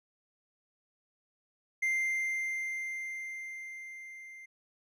triangle tone with level ramp, 2093 Hz, C7, in tune, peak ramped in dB -25 to -45 dBFS, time 1.82-4.46 s, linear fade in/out 10 ms, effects none

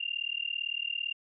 sine tone with amplitude modulation, 2794 Hz, F7, in tune, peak -27 dBFS, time 0-1.13 s, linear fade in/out 10 ms, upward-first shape sine, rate 37.8 Hz, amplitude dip 100%, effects none

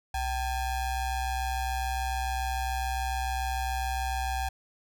square ring-modulated tone, 418.5 Hz, G#4, 13 cents sharp, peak -26 dBFS, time 0.14-4.49 s, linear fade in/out 5 ms, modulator 355 Hz, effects none

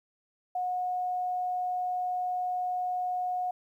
sine tone, 727 Hz, F#5, 31 cents flat, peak -28 dBFS, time 0.55-3.51 s, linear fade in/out 5 ms, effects 11-bit

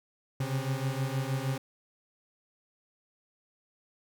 40% pulse beating tone pair, 130.81 / 137.21 Hz, C3 / C#3, 0 / -17 cents, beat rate 6.4 Hz, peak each -31 / -32 dBFS, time 0.4-1.58 s, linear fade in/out 5 ms, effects none

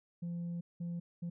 sine tone bursts at uneven times, 171.9 Hz, F3, 27 cents flat, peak -34 dBFS, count 3, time 0.22-0.61 / 0.8-1 / 1.22-1.3 s, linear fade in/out 10 ms, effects tanh soft clip ceiling -35 dBFS

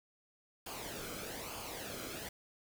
pink noise with flanger, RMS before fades -44 dBFS, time 0.66-2.29 s, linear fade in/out 5 ms, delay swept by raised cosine 0.52 to 1.11 ms, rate 1.1 Hz, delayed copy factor -0.6, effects none

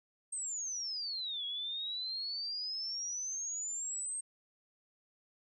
sine exponential two-way sweep, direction down then up, 8480 to 3313 to 8480 Hz, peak -36 dBFS, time 0.32-4.21 s, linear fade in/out 10 ms, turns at 1.45 s, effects none

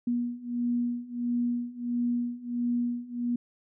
sine beating tone pair, 240 / 241.5 Hz, B3 / B3, -49 / -39 cents, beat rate 1.5 Hz, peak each -31 / -29 dBFS, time 0.07-3.36 s, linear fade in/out 5 ms, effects none

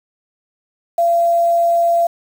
sine tone with quantisation, 682 Hz, F5, 41 cents flat, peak -11 dBFS, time 0.98-2.07 s, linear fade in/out 5 ms, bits 6, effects none

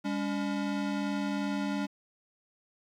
square tone pair together, 201.4 / 284.1 Hz, G3 / C#4, +47 / +43 cents, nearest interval tritone, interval 596 cents, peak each -33 / -33 dBFS, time 0.04-1.87 s, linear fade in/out 20 ms, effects low-pass 5000 Hz 12 dB/octave + 10-bit

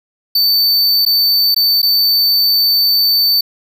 square tone with dropouts, 4549 Hz, C#8, 44 cents sharp, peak -10 dBFS, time 0.35-3.41 s, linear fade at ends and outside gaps 5 ms, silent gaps 1.052-1.062 / 1.546-1.562 / 1.819-1.828 s, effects none

